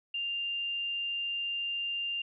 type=tone; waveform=sine; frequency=2794 Hz; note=F7; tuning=in tune; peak=-31 dBFS; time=0.14-2.22 s; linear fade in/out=5 ms; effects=none